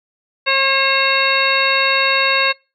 harmonic tone, 540 Hz, C#5, 45 cents flat, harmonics 1 / 2 / 3 / 4 / 5 / 7 / 8, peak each -21 / -20 / -20 / -20 / -18 / -23 / -23 dBFS, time 0.46-2.53 s, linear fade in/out 20 ms, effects noise-tail reverb RT60 0.3 s tail -25 dB re dry + MP3 96 kbps

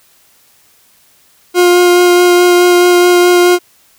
40% pulse tone with vibrato, 354.8 Hz, F4, 27 cents sharp, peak -4 dBFS, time 1.54-3.59 s, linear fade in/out 50 ms, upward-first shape sine, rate 4.7 Hz, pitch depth 10 cents each way, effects white hiss -49 dBFS RMS until 3.98 s

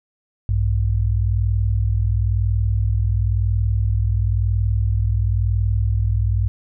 sine tone pair together, 60.1 / 101.08 Hz, B1 / G#2, -46 / -46 cents, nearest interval major sixth, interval 900 cents, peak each -19 / -18 dBFS, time 0.49-6.48 s, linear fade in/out 0 ms, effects none

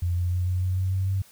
sine tone with pitch steps, 87.31 / 88.53 / 89.76 / 91.02 / 92.29 / 93.58 / 94.88 / 96.21 Hz, F2 / F2 / F2 / F#2 / F#2 / F#2 / F#2 / G2, 0 / +24 / +48 / -28 / -4 / +20 / +44 / -32 cents, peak -22 dBFS, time 0.02-1.22 s, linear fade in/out 5 ms, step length 150 ms, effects white hiss -54 dBFS RMS until 1.31 s

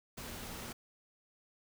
sine tone in noise, 235.8 Hz, A#3, 20 cents sharp, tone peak -54 dBFS, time 0.17-0.73 s, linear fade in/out 10 ms, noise pink, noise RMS -45 dBFS, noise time 0.17-0.73 s, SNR -12 dB, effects none

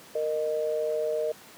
sine tone pair together, 463.8 / 615.5 Hz, A#4 / D#5, -9 / -19 cents, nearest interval perfect fourth, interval 490 cents, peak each -28 dBFS, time 0.15-1.32 s, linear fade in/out 5 ms, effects pink hiss -49 dBFS RMS until 1.57 s + high-pass 200 Hz 12 dB/octave

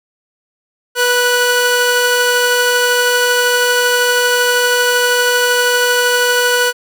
sawtooth tone pair together, 489.1 / 1480 Hz, B4 / F#6, -17 / 0 cents, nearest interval octave + perfect fifth, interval 1917 cents, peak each -10 dBFS, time 0.95-6.73 s, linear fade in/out 50 ms, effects none

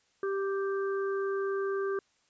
harmonic tone, 392 Hz, G4, in tune, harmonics 1 / 3 / 4, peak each -29 / -39 / -41 dBFS, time 0.23-1.99 s, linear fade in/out 2 ms, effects white hiss -70 dBFS RMS until 2.29 s + resampled to 16000 Hz

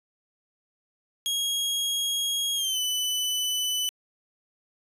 sawtooth tone with pitch glide, 3285 to 2995 Hz, G#7 to F#7, -20 to +20 cents, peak -22 dBFS, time 1.26-3.89 s, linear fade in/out 0 ms, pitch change -160 cents, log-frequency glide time 2.55-2.8 s, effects resampled to 32000 Hz

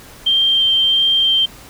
sine tone with vibrato, 3157 Hz, G7, 12 cents sharp, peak -11 dBFS, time 0.26-1.46 s, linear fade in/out 10 ms, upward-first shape sine, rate 1.5 Hz, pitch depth 8 cents each way, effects pink hiss -40 dBFS RMS until 1.69 s

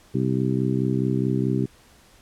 harmonic tone, 64.7 Hz, C2, 19 cents flat, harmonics 2 / 3 / 4 / 5 / 6, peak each -24 / -26 / -27 / -28 / -29 dBFS, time 0.14-1.66 s, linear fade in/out 10 ms, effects pink hiss -54 dBFS RMS until 2.21 s + low-pass 12000 Hz 12 dB/octave

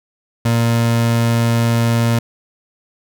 30% pulse tone, 116.54 Hz, A#2, in tune, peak -10 dBFS, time 0.45-2.19 s, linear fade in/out 5 ms, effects none

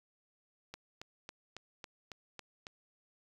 click train, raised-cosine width 0.2 ms, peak -27 dBFS, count 8, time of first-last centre 0.74-2.668 s, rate 3.63 Hz, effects 9-bit

